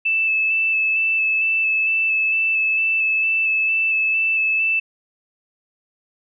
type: tone with vibrato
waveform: sine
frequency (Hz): 2629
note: E7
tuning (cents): -5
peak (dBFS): -16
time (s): 0.05-4.8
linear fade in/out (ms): 10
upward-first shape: square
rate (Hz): 2.2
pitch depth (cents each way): 12
effects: none